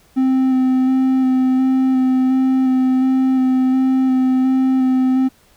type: tone with vibrato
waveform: triangle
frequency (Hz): 260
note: C4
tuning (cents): -11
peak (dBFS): -10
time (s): 0.16-5.29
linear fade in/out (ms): 20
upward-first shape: square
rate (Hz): 1.4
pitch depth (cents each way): 11
effects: pink hiss -53 dBFS RMS until 5.56 s